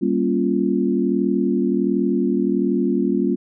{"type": "chord", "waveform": "sine", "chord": "G half-diminished seventh", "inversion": "none", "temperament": "equal with one note detuned", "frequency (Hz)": [196, 235.8, 277.2, 349.2], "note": ["G3", "Bb3", "Db4", "F4"], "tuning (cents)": [0, 20, 0, 0], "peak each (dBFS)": -22, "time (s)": [0.01, 3.36], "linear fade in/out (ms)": 20, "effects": []}